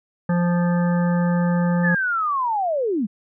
harmonic tone, 174.61 Hz, F3, in tune, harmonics 1 / 3 / 5 / 7 / 9 / 10, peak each -17 / -27 / -31 / -34 / -36 / -37 dBFS, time 0.29-1.95 s, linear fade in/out 5 ms
sine linear sweep, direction down, 1779 to 185 Hz, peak -19 dBFS, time 1.83-3.07 s, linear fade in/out 20 ms
effects none

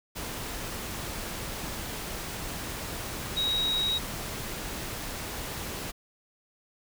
sine tone in noise, 3811 Hz, A#7, 38 cents sharp, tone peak -25 dBFS, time 3.36-3.99 s, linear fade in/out 20 ms, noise pink, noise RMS -36 dBFS, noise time 0.15-5.92 s, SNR +8 dB, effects none

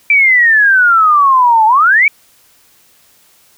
sine exponential two-way sweep, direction down then up, 2349 to 855 to 2349 Hz, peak -5 dBFS, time 0.1-2.08 s, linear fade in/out 2 ms, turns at 1.66 s, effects white hiss -49 dBFS RMS until 3.57 s

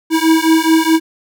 square beating tone pair, 320.2 / 324.9 Hz, D#4 / E4, +50 / -25 cents, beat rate 4.7 Hz, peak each -13 dBFS, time 0.1-1 s, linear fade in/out 50 ms, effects none

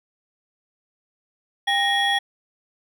triangle tone cluster, 801 / 1867 / 3341 Hz, G5 / A#6 / G#7, +37 / +2 / +10 cents, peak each -21 dBFS, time 1.67-2.19 s, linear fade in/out 10 ms, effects none

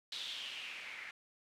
blue noise with low-pass filter sweep, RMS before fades -45 dBFS, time 0.12-1.11 s, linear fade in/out 2 ms, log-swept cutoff 3800 to 2000 Hz, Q 4.5, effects none

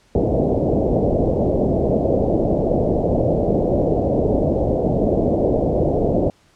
white low-pass noise, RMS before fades -18 dBFS, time 0.15-6.3 s, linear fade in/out 2 ms, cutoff 650 Hz, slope 48 dB/octave, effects pink hiss -56 dBFS RMS until 6.55 s + low-pass 8000 Hz 12 dB/octave

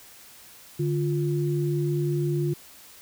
sine tone pair together, 146.83 / 349.5 Hz, D3 / F4, 0 / +1 cents, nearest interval octave + minor third, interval 1501 cents, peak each -24 / -27 dBFS, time 0.79-2.54 s, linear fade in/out 10 ms, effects white hiss -49 dBFS RMS until 3.01 s

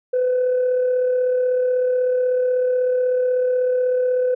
sine tone with amplitude modulation, 503 Hz, B4, 32 cents sharp, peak -13 dBFS, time 0.13-4.35 s, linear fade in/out 10 ms, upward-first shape sine, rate 36.2 Hz, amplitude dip 35%, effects tanh soft clip ceiling -13 dBFS

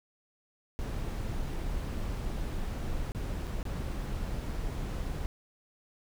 brown noise with dropouts, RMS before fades -34 dBFS, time 0.79-5.26 s, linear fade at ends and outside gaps 0 ms, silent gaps 3.119-3.148 / 3.47-3.475 / 3.629-3.653 s, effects none

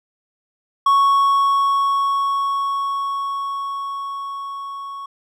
triangle tone with level ramp, 1108.7 Hz, C#6, in tune, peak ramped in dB -9 to -27 dBFS, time 0.86-5.06 s, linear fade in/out 5 ms, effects none

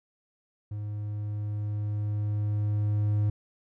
triangle tone with level ramp, 104.5 Hz, G#2, 11 cents sharp, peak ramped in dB -30 to -20 dBFS, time 0.71-3.3 s, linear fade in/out 5 ms, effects none

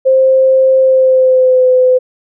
sine tone with pitch glide, 526 to 508.7 Hz, C5 to C5, +9 to -49 cents, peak -5 dBFS, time 0.05-1.99 s, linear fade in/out 20 ms, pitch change -58 cents, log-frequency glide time 0.79-1.67 s, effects none

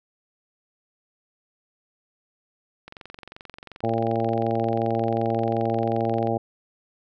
click train, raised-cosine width 0.3 ms, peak -24 dBFS, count 78, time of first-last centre 2.88-6.272 s, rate 22.7 Hz
harmonic tone, 114.2 Hz, A#2, 35 cents flat, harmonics 1 / 2 / 3 / 4 / 5 / 6 / 7, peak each -29 / -29 / -29 / -29 / -29 / -29 / -29 dBFS, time 3.83-6.38 s, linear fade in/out 10 ms
effects none

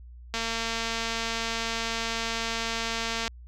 click train, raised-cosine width 0.2 ms, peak -13 dBFS, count 671, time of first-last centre 0.34-3.279 s, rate 228 Hz, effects added 60 Hz sine -43 dBFS peak until 3.47 s

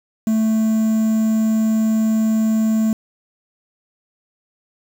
triangle tone with quantisation, 220 Hz, A3, in tune, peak -12 dBFS, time 0.27-2.93 s, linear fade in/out 2 ms, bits 6, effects none

